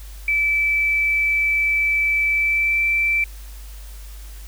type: tone with pitch glide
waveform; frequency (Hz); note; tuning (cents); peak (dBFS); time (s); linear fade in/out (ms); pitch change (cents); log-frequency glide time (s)
sine; 2314 to 2334; D7 to D7; -26 to -11; -16; 0.28-3.24; 2; +15; 2.31-2.82
effects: added 50 Hz sine -34 dBFS peak until 4.47 s + white hiss -46 dBFS RMS until 4.47 s